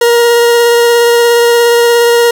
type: tone with vibrato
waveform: 40% pulse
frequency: 472.3 Hz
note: A#4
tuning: 23 cents sharp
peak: -4 dBFS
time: 0.01-2.31 s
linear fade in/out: 5 ms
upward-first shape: sine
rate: 17 Hz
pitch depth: 11 cents each way
effects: none